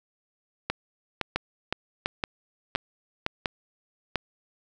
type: two click trains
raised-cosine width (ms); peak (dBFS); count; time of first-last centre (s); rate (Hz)
0.3; -9 / -10; 5 / 6; 1.36-4.157 / 0.7-3.264; 1.43 / 1.95
effects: none